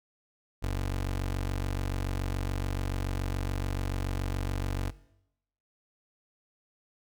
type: tone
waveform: 25% pulse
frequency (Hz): 47.01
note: F#1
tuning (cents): +28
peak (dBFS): -25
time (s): 0.62-4.91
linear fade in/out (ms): 20
effects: noise-tail reverb RT60 0.8 s tail -18 dB re dry